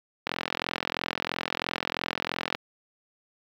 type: click train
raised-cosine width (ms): 0.3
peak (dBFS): -10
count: 99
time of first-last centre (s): 0.27-2.549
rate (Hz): 43
effects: high-pass 150 Hz 12 dB/octave + 8-bit